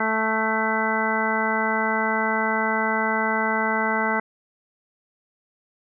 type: harmonic tone with a mistuned harmonic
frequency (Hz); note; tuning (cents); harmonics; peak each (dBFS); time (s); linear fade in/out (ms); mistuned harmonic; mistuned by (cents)
220; A3; 0; 1 / 2 / 3 / 4 / 5 / 6 / 7 / 9; -28 / -30 / -30 / -26 / -31 / -30 / -27 / -28; 0-4.2; 5; 9; +17
effects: none